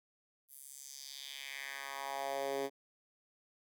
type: tone with high-pass filter sweep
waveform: 10% pulse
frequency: 137.8 Hz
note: C#3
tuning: 10 cents flat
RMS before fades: -42 dBFS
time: 0.48-2.7 s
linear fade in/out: 50 ms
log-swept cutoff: 12000 to 340 Hz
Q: 2.3
effects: none